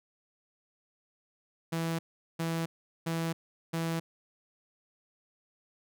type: tone bursts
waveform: sawtooth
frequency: 164.81 Hz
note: E3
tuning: in tune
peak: -26 dBFS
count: 4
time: 1.72-4 s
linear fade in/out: 10 ms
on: 270 ms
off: 400 ms
effects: none